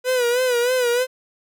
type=tone with vibrato; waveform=45% pulse; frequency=493.9 Hz; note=B4; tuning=in tune; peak=-17 dBFS; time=0.04-1.07 s; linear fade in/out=50 ms; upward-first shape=sine; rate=3.2 Hz; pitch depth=71 cents each way; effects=none